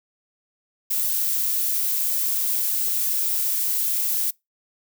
violet noise, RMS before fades -23 dBFS, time 0.9-4.31 s, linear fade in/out 10 ms, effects noise-tail reverb RT60 0.2 s tail -25 dB re dry

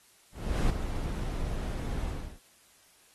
brown noise with ADSR envelope, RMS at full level -24 dBFS, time 0.32-2.4 s, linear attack 380 ms, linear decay 3 ms, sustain -9 dB, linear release 340 ms, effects white hiss -61 dBFS RMS until 3.14 s + AAC 32 kbps

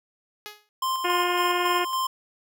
5% pulse tone with exponential decay, 419 Hz, G#4, 15 cents sharp, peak -22 dBFS, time 0.46-0.69 s, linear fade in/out 0 ms, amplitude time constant 50 ms
square tone with tremolo, 1046.5 Hz, C6, in tune, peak -24 dBFS, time 0.82-2.07 s, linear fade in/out 5 ms, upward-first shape square, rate 3.6 Hz, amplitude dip 40%
harmonic tone, 355.4 Hz, F4, 30 cents sharp, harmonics 1 / 2 / 3 / 4 / 5 / 6 / 7 / 8 / 9, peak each -27 / -30 / -32 / -33 / -34 / -35 / -35 / -36 / -37 dBFS, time 1.04-1.85 s, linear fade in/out 10 ms
effects none

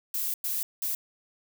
violet noise bursts at uneven times, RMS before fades -30 dBFS, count 3, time 0.14-0.34 / 0.44-0.63 / 0.82-0.95 s, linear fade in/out 2 ms, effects none

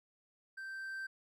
triangle tone with level ramp, 1562 Hz, G6, 7 cents flat, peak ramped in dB -41 to -37 dBFS, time 0.57-1.07 s, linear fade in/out 10 ms, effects none

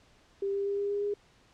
sine tone with pitch steps, 395.6 / 398.4 / 401.1 / 403.9 / 406.7 / 409.6 Hz, G4 / G4 / G4 / G#4 / G#4 / G#4, +16 / +28 / +40 / -48 / -36 / -24 cents, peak -28 dBFS, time 0.42-1.14 s, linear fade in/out 5 ms, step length 120 ms, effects pink hiss -62 dBFS RMS until 1.53 s + low-pass 6000 Hz 12 dB/octave

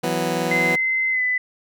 15% pulse chord, E suspended second, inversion none, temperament just, 164.81 / 185.42 / 247.2 Hz, E3 / F#3 / B3, 0 / +4 / +2 cents, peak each -19 / -20 / -20 dBFS, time 0.03-0.76 s, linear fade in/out 10 ms
sine tone with pitch glide, 2061 to 2002 Hz, C7 to B6, -27 to +23 cents, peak -18 dBFS, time 0.51-1.38 s, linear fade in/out 5 ms, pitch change -50 cents, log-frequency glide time 1.11-1.22 s
effects none

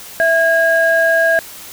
sine tone pair together, 659.3 / 1633.3 Hz, E5 / G#6, 0 / -29 cents, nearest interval octave + major third, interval 1571 cents, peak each -12 dBFS, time 0.2-1.39 s, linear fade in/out 0 ms, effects tanh soft clip ceiling -3 dBFS + white hiss -34 dBFS RMS until 1.72 s

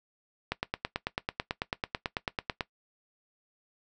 click train, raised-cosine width 0.3 ms, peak -13 dBFS, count 20, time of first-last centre 0.52-2.608 s, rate 9.1 Hz, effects noise-tail reverb RT60 0.1 s tail -18 dB re dry

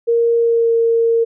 sine tone with pitch glide, 466.2 to 460 Hz, A#4 to A#4, 0 to -23 cents, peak -11 dBFS, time 0.07-1.25 s, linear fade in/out 20 ms, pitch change -23 cents, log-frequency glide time 0.37-0.73 s, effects none

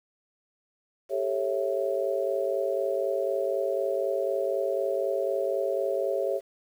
sine chord, A dominant seventh, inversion third, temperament just, 396 / 440 / 550 / 660 Hz, G4 / A4 / C#5 / E5, +18 / 0 / -14 / +2 cents, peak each -30 / -34 / -28 / -32 dBFS, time 1.09-6.41 s, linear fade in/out 50 ms, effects 9-bit

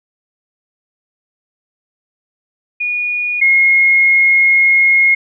sine tone pair in turn, 2450 / 2154 Hz, D#7 / C7, -27 / +50 cents, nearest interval major second, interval 223 cents, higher first, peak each -15 / -7 dBFS, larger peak second, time 2.8-3.41 / 3.41-5.15 s, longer second, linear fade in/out 10 ms, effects none

